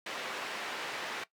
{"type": "band-pass noise", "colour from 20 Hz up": "white", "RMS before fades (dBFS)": -39, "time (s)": [0.06, 1.24], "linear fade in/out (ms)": 5, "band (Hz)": [310, 2500], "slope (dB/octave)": 12, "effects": ["noise-tail reverb RT60 0.1 s tail -17 dB re dry"]}